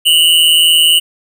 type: tone pair together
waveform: square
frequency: 2837 / 3000 Hz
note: F7 / F#7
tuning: +27 / +23 cents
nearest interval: minor second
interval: 96 cents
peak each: -10 dBFS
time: 0.05-1 s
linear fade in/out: 20 ms
effects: none